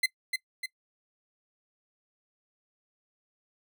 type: tone with echo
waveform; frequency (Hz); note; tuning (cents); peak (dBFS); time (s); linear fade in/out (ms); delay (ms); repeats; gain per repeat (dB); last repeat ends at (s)
30% pulse; 2055; C7; -32; -19; 0.03-0.06; 5; 300; 2; -5; 0.66
effects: noise-tail reverb RT60 0.1 s tail -22 dB re dry